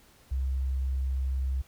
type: tone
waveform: sine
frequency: 66 Hz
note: C2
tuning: 16 cents sharp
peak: -26 dBFS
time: 0.31-1.62 s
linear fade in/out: 10 ms
effects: pink hiss -59 dBFS RMS until 1.67 s